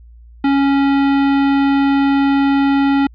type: tone with hard clipping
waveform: sine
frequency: 277.2 Hz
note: C#4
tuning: in tune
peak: -13 dBFS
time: 0.44-3.07 s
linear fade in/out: 5 ms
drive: 17 dB
effects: added 58 Hz sine -38 dBFS peak until 3.14 s + resampled to 11025 Hz